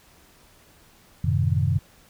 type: chord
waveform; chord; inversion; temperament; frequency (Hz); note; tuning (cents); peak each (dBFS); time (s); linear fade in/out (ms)
sine; F# diminished seventh; none; equal; 92.5 / 110 / 130.81 / 155.56; F#2 / A2 / C3 / Eb3; 0 / 0 / 0 / 0; -23 / -26 / -24 / -26; 1.24-1.79; 5
effects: pink hiss -55 dBFS RMS until 2.09 s